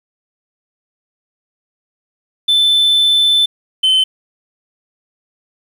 sine tone pair in turn, 3525 / 3064 Hz, A7 / G7, +2 / -40 cents, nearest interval major second, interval 242 cents, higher first, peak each -6 dBFS, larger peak neither, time 2.48-3.46 / 3.83-4.04 s, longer first, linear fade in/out 10 ms, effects tanh soft clip ceiling -8 dBFS + 7-bit

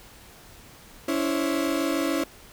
35% pulse tone cluster, 282 / 329.3 / 531 Hz, C#4 / E4 / C5, +30 / -2 / +25 cents, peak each -25 / -25 / -31 dBFS, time 1.08-2.24 s, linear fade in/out 5 ms, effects pink hiss -49 dBFS RMS until 2.52 s

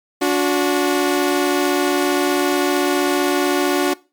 sawtooth tone pair together, 288.5 / 364 Hz, D4 / F#4, -31 / -28 cents, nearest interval major third, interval 403 cents, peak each -14 dBFS, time 0.21-3.94 s, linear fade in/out 10 ms, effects noise-tail reverb RT60 0.3 s tail -21 dB re dry + MP3 96 kbps

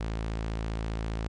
sawtooth tone, 55 Hz, A1, in tune, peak -26 dBFS, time 0-1.28 s, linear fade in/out 10 ms, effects low-pass 6000 Hz 12 dB/octave + MP3 48 kbps

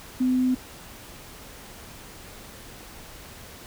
sine tone, 254.8 Hz, C4, 46 cents flat, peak -19 dBFS, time 0.2-0.55 s, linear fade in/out 10 ms, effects pink hiss -44 dBFS RMS until 3.66 s

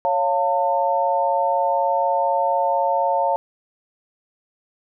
sine chord, Db augmented, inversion none, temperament equal with one note detuned, 554.4 / 698.5 / 899 Hz, Db5 / F5 / A5, 0 / 0 / +37 cents, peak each -22 / -22 / -20 dBFS, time 0.05-3.36 s, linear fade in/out 0 ms, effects none

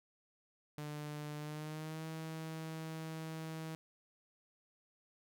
sawtooth tone with pitch glide, 149.2 to 159.91 Hz, D3 to D#3, +28 to +48 cents, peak -38 dBFS, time 0.78-3.75 s, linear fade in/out 0 ms, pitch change +120 cents, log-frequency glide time 1.37-2.06 s, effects none

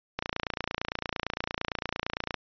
click train, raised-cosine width 0.3 ms, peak -13 dBFS, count 63, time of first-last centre 0.19-2.343 s, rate 28.8 Hz, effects resampled to 11025 Hz

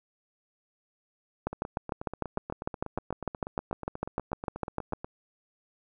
two click trains, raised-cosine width 1 ms, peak -15 / -22 dBFS, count 24 / 30, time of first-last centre 1.47-4.934 / 1.53-5.045 s, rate 6.64 / 8.25 Hz, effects none

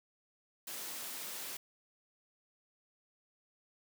white high-pass noise, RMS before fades -43 dBFS, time 0.67-1.57 s, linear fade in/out 5 ms, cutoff 180 Hz, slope 12 dB/octave, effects none

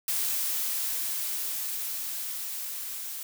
blue noise with level ramp, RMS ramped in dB -28 to -37 dBFS, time 0.08-3.23 s, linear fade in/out 2 ms, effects none

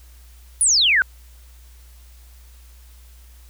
sine exponential sweep, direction down, 10280 to 1447 Hz, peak -13 dBFS, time 0.61-1.02 s, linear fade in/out 0 ms, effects added 60 Hz sine -43 dBFS peak until 3.49 s + white hiss -54 dBFS RMS until 3.49 s

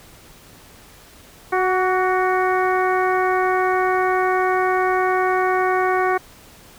harmonic tone with a mistuned harmonic, 370 Hz, F#4, in tune, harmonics 1 / 2 / 3 / 4 / 5 / 6, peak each -20 / -21 / -23 / -26 / -28 / -31 dBFS, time 1.52-6.18 s, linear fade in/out 10 ms, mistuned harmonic 3, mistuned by +27 cents, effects pink hiss -46 dBFS RMS until 6.78 s

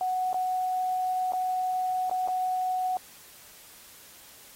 sine tone with dropouts, 740 Hz, F#5, in tune, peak -25 dBFS, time 0.01-2.97 s, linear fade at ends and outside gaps 1 ms, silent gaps 0.33-0.343 / 1.322-1.334 / 2.097-2.112 / 2.276-2.284 s, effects white hiss -51 dBFS RMS until 4.55 s + AAC 48 kbps

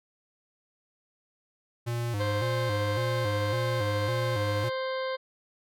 square tone with vibrato, 110 Hz, A2, in tune, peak -29 dBFS, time 1.86-4.7 s, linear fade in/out 20 ms, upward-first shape square, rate 1.8 Hz, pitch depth 130 cents each way
harmonic tone, 523.3 Hz, C5, in tune, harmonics 1 / 2 / 3 / 4 / 6 / 7 / 8 / 9, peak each -30 / -36 / -40 / -42 / -46 / -47 / -48 / -49 dBFS, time 2.19-5.17 s, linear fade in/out 20 ms
effects none

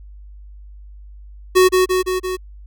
square tone with echo, 370 Hz, F#4, in tune, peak -9 dBFS, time 1.55-1.69 s, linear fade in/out 20 ms, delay 170 ms, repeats 4, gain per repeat -3 dB, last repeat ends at 2.37 s, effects added 50 Hz sine -36 dBFS peak until 2.66 s

